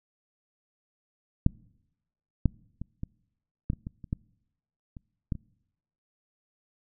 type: clicks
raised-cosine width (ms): 5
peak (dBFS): -7 / -9 / -23 / -21 / -14 / -24 / -23 / -30 / -16 / -30 / -16 / -28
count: 12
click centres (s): 1.464 / 2.457 / 2.816 / 3.034 / 3.701 / 3.733 / 3.869 / 4.042 / 4.129 / 4.968 / 5.322 / 5.353
effects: noise-tail reverb RT60 0.9 s tail -26 dB re dry